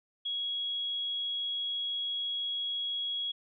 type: tone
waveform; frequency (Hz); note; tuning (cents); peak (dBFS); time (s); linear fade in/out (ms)
sine; 3322; G#7; 0; -31; 0.25-3.32; 10
effects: none